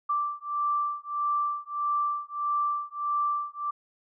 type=beating tone pair; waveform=sine; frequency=1172 / 1173.6 Hz; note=D6 / D6; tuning=-4 / -2 cents; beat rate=1.6 Hz; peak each=-29 dBFS; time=0.09-3.71 s; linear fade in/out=10 ms; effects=none